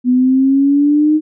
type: exponential sweep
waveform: sine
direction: up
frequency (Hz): 246.9 to 311.1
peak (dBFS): -8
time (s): 0.04-1.21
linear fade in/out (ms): 50
effects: none